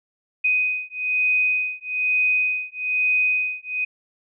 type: beating tone pair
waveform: sine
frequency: 2500 / 2501.1 Hz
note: D#7 / D#7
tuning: +8 / +8 cents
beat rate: 1.1 Hz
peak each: -22 dBFS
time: 0.44-3.85 s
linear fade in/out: 10 ms
effects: none